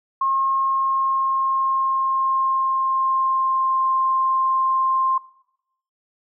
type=tone with pitch glide; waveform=sine; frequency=1075 to 1054.1 Hz; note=C6 to C6; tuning=+47 to +13 cents; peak=-17 dBFS; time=0.21-5.18 s; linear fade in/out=5 ms; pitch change=-34 cents; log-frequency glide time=0.59-3.84 s; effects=noise-tail reverb RT60 0.8 s tail -19 dB re dry